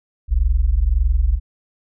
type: tone pair together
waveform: sine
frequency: 43.66 / 65.41 Hz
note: F1 / C2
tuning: 0 / 0 cents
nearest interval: perfect fifth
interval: 700 cents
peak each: -16 dBFS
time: 0.28-1.4 s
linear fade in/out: 50 ms
effects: none